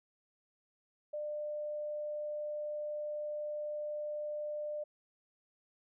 sine tone, 598 Hz, D5, 31 cents sharp, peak -36 dBFS, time 1.13-4.84 s, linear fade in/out 10 ms, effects none

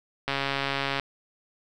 click train, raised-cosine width 0.3 ms, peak -11 dBFS, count 100, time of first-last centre 0.28-0.997 s, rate 138 Hz, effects none

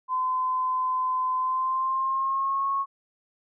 sine tone with pitch glide, 1024 to 1097.5 Hz, C6 to C#6, -38 to -18 cents, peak -23 dBFS, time 0.08-2.86 s, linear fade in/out 50 ms, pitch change +120 cents, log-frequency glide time 1.36-2.68 s, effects none

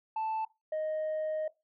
sine tone pair in turn, 880 / 622.3 Hz, A5 / D#5, 0 / 0 cents, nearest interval tritone, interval 600 cents, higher first, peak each -28 dBFS, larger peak neither, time 0.16-0.45 / 0.72-1.48 s, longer second, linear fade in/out 5 ms, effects noise-tail reverb RT60 0.2 s tail -19 dB re dry + tanh soft clip ceiling -29 dBFS

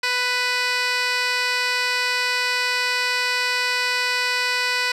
15% pulse tone with band-pass filter, 496.3 Hz, B4, 8 cents sharp, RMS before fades -22 dBFS, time 0.03-4.92 s, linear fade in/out 5 ms, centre 3300 Hz, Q 1.7, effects none

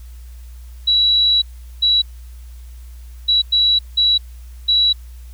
sine tone bursts at uneven times, 3914 Hz, B7, 16 cents flat, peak -11 dBFS, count 6, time 0.87-1.42 / 1.82-2.02 / 3.28-3.42 / 3.52-3.79 / 3.97-4.18 / 4.68-4.93 s, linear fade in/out 10 ms, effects added 60 Hz sine -33 dBFS peak until 5.33 s + white hiss -52 dBFS RMS until 5.33 s

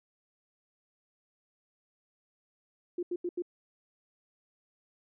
sine tone bursts, 352.2 Hz, F4, 15 cents sharp, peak -30 dBFS, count 4, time 2.98-3.422 s, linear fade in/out 5 ms, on 49 ms, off 82 ms, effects none

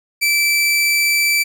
sawtooth tone, 2325 Hz, D7, 18 cents flat, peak -10 dBFS, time 0.21-1.44 s, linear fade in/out 20 ms, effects none

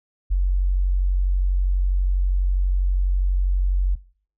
sine tone, 46.13 Hz, F#1, 4 cents flat, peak -16 dBFS, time 0.3-3.96 s, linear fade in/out 20 ms, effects noise-tail reverb RT60 0.5 s tail -21 dB re dry

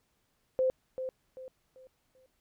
sine tone with echo, 518 Hz, C5, 17 cents flat, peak -24 dBFS, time 0.59-0.7 s, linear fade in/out 0 ms, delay 390 ms, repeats 4, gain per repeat -9 dB, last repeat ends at 2.26 s, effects pink hiss -75 dBFS RMS until 2.4 s

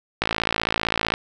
click train, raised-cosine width 0.3 ms, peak -4 dBFS, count 52, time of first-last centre 0.22-1.139 s, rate 55.5 Hz, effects none

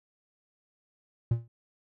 triangle tone with exponential decay, 116.54 Hz, A#2, in tune, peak -17 dBFS, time 1.31-1.48 s, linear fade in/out 5 ms, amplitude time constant 36 ms, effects none

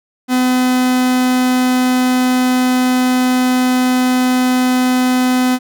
45% pulse tone, 253 Hz, B3, 42 cents sharp, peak -11 dBFS, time 0.28-5.59 s, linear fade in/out 50 ms, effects none

